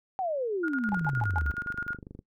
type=exponential sweep; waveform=sine; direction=down; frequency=784 to 65.41 Hz; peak=-27 dBFS; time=0.19-1.51 s; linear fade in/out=0 ms
type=tone with tremolo; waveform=sine; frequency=1427 Hz; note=F6; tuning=37 cents sharp; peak=-28 dBFS; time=0.63-1.97 s; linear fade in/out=10 ms; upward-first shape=square; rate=9.6 Hz; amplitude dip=70%
type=click train; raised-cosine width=3 ms; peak=-30 dBFS; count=33; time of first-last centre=0.89-2.191 s; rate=24.6 Hz
type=tone bursts; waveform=sine; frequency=840 Hz; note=G#5; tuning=19 cents sharp; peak=-28 dBFS; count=4; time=0.92-1.384 s; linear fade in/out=0 ms; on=26 ms; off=120 ms
effects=noise-tail reverb RT60 0.1 s tail -20 dB re dry